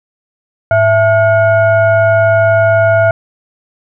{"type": "tone with frequency modulation", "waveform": "sine", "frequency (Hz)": 663, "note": "E5", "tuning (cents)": 10, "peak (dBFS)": -6, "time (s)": [0.71, 3.11], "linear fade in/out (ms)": 2, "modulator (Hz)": 769, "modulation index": 0.82, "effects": []}